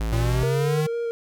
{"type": "tone", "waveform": "square", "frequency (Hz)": 54.9, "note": "A1", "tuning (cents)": -3, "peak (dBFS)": -24, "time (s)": [0, 0.44], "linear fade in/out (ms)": 5}
{"type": "linear sweep", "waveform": "square", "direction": "up", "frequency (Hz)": [111.7, 155.8], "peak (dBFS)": -22, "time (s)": [0.12, 0.87], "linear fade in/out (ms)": 10}
{"type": "tone with vibrato", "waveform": "triangle", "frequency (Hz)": 466.2, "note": "A#4", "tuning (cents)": 0, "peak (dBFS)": -22, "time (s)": [0.43, 1.11], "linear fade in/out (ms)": 0, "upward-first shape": "square", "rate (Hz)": 4, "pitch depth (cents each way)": 10}
{"effects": []}